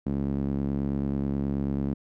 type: tone with band-pass filter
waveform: sawtooth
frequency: 69.3 Hz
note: C#2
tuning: in tune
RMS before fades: -28 dBFS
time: 0.06-1.94 s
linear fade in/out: 5 ms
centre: 230 Hz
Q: 2
effects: none